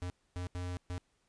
square tone bursts at uneven times, 89.5 Hz, F2, 43 cents sharp, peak -37 dBFS, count 4, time 0.02-0.1 / 0.36-0.47 / 0.55-0.77 / 0.9-0.98 s, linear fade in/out 0 ms, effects pink hiss -75 dBFS RMS until 1.28 s + resampled to 22050 Hz

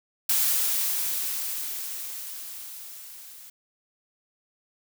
blue noise with level ramp, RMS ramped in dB -22 to -46 dBFS, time 0.29-3.5 s, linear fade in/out 5 ms, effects none

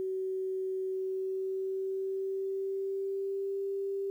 sine tone with pitch glide, 378 to 393.4 Hz, F#4 to G4, +37 to +6 cents, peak -31 dBFS, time 0-4.1 s, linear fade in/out 0 ms, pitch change +69 cents, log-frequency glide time 0.92-3.6 s, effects 11-bit

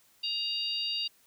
harmonic tone, 940 Hz, A#5, 14 cents sharp, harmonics 3 / 4 / 5, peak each -33 / -36 / -34 dBFS, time 0.23-1.08 s, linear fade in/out 10 ms, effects white hiss -64 dBFS RMS until 1.26 s

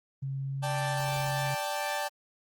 sine tone with pitch glide, 135.8 to 136.98 Hz, C#3 to C#3, -35 to -20 cents, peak -31 dBFS, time 0.22-1.55 s, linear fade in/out 10 ms, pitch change +15 cents, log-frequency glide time 0.37-0.64 s
sawtooth chord, D suspended fourth, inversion none, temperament equal, 587.3 / 784 / 880 Hz, D5 / G5 / A5, 0 / 0 / 0 cents, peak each -31 dBFS, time 0.62-2.09 s, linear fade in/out 20 ms
effects Opus 32 kbps

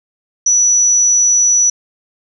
sine tone, 5910 Hz, F#8, 3 cents flat, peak -8 dBFS, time 0.46-1.7 s, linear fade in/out 5 ms, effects none

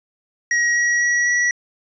square tone with pitch steps, 1900 / 1912.1 / 1924.3 / 1936.6 Hz, A#6 / A#6 / B6 / B6, +33 / +43 / -45 / -34 cents, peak -16 dBFS, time 0.51-1.51 s, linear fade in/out 2 ms, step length 250 ms, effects resampled to 16000 Hz

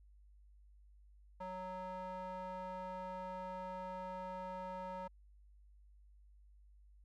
square tone with band-pass filter, 185 Hz, F#3, in tune, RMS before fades -45 dBFS, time 1.4-5.08 s, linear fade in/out 10 ms, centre 810 Hz, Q 3.4, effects added 50 Hz sine -60 dBFS peak until 7.04 s

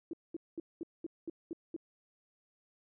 sine tone bursts, 331.5 Hz, E4, 10 cents sharp, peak -36 dBFS, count 8, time 0.11-1.764 s, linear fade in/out 2 ms, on 23 ms, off 210 ms, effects none

